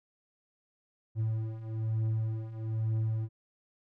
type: beating tone pair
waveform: triangle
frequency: 110 / 111.1 Hz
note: A2 / A2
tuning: 0 / +17 cents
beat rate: 1.1 Hz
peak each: -33 / -29 dBFS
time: 1.15-3.29 s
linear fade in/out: 50 ms
effects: none